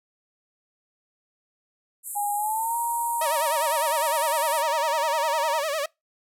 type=band-pass noise; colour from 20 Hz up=white; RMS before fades=-35 dBFS; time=2.03-4.64 s; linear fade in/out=50 ms; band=7500 to 13000 Hz; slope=96 dB/octave
type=tone with pitch glide; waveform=sine; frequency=822 to 938.8 Hz; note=G#5 to A#5; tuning=-18 to +12 cents; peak=-24 dBFS; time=2.15-5.61 s; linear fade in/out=20 ms; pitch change=+230 cents; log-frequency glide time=2.35-2.76 s
type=tone with vibrato; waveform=sawtooth; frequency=600 Hz; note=D5; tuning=37 cents sharp; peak=-21 dBFS; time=3.21-5.86 s; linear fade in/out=5 ms; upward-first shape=sine; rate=9.9 Hz; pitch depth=140 cents each way
effects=noise-tail reverb RT60 0.2 s tail -25 dB re dry